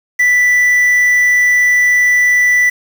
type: tone with quantisation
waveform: triangle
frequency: 1975.5 Hz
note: B6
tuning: in tune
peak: -6 dBFS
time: 0.19-2.7 s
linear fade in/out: 10 ms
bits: 5
effects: none